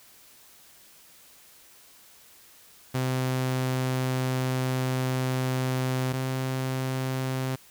sawtooth tone pair in turn, 129.2 / 130.78 Hz, C3 / C3, -21 / 0 cents, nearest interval unison, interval 21 cents, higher second, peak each -21 / -23 dBFS, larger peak first, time 2.94-6.13 / 6.13-7.56 s, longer first, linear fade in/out 10 ms, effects white hiss -54 dBFS RMS until 7.7 s

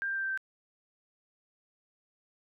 sine tone with pitch steps, 1592 / 1582.8 / 1573.7 / 1564.7 / 1555.6 Hz, G6 / G6 / G6 / G6 / G6, +26 / +16 / +6 / -4 / -14 cents, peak -30 dBFS, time 0.02-0.375 s, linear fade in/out 0 ms, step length 71 ms, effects none

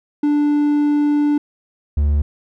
triangle tone pair in turn, 293.7 / 73.11 Hz, D4 / D2, 0 / -7 cents, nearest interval 2 octaves, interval 2407 cents, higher first, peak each -11 dBFS, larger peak neither, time 0.23-1.38 / 1.97-2.22 s, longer first, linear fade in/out 5 ms, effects none

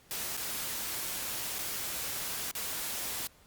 white noise with dropouts, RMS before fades -36 dBFS, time 0.11-3.27 s, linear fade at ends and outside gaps 0 ms, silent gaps 0.368-0.375 / 1.585-1.589 / 2.511-2.552 s, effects pink hiss -61 dBFS RMS until 3.46 s + Opus 48 kbps

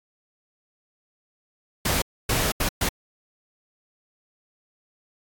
pink noise bursts at uneven times, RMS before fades -23 dBFS, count 4, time 1.85-2.02 / 2.29-2.52 / 2.6-2.69 / 2.81-2.89 s, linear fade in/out 5 ms, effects AAC 64 kbps

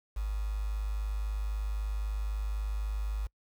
sine tone with quantisation, 51.91 Hz, G#1, in tune, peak -30 dBFS, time 0.16-3.27 s, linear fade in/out 10 ms, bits 8, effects noise-tail reverb RT60 0.1 s tail -26 dB re dry

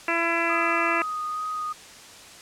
harmonic tone, 335.8 Hz, E4, 32 cents sharp, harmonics 1 / 2 / 3 / 4 / 5 / 6 / 7 / 8, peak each -30 / -30 / -30 / -30 / -30 / -30 / -30 / -30 dBFS, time 0.08-1.02 s, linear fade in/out 2 ms
sine tone with vibrato, 1244.5 Hz, D#6, in tune, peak -27 dBFS, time 0.49-1.73 s, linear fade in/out 10 ms, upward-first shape sine, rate 2.3 Hz, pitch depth 12 cents each way
effects white hiss -45 dBFS RMS until 2.41 s + low-pass 8000 Hz 12 dB/octave

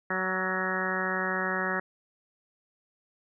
harmonic tone with a mistuned harmonic, 187.1 Hz, F#3, 20 cents sharp, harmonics 1 / 2 / 3 / 4 / 5 / 6 / 7 / 8 / 9 / 10, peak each -36 / -36 / -37 / -39 / -39 / -38 / -36 / -37 / -33 / -34 dBFS, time 0.1-1.8 s, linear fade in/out 5 ms, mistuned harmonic 8, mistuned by -33 cents, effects none

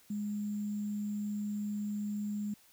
sine tone with sample-and-hold, 207.4 Hz, G#3, 2 cents flat, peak -33 dBFS, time 0.1-2.54 s, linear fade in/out 5 ms, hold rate 7350 Hz, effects white hiss -63 dBFS RMS until 2.72 s

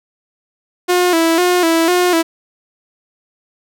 sawtooth tone with vibrato, 343.3 Hz, F4, 30 cents flat, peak -7 dBFS, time 0.88-2.23 s, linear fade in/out 20 ms, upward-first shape square, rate 2 Hz, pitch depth 74 cents each way, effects none

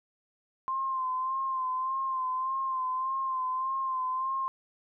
sine tone with vibrato, 1046.5 Hz, C6, in tune, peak -28 dBFS, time 0.68-4.48 s, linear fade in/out 0 ms, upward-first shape sine, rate 1.7 Hz, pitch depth 39 cents each way, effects none

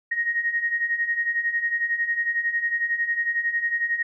sine beating tone pair, 1864.7 / 1875.7 Hz, A#6 / A#6, 0 / +10 cents, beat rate 11 Hz, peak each -28 / -23 dBFS, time 0.11-4.03 s, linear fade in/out 10 ms, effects none

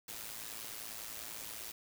white noise with amplitude modulation, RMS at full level -42 dBFS, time 0.08-1.72 s, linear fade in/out 5 ms, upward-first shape sine, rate 110 Hz, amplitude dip 70%, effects none

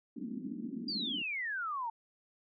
white band-pass noise, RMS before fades -41 dBFS, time 0.16-1.22 s, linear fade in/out 5 ms, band 200 to 290 Hz, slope 48 dB/octave
sine exponential sweep, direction down, 4846 to 887 Hz, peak -34 dBFS, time 0.88-1.9 s, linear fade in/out 5 ms
effects none

